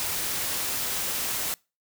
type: noise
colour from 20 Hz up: white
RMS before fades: -29 dBFS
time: 0-1.54 s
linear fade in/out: 0 ms
effects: noise-tail reverb RT60 0.3 s tail -26 dB re dry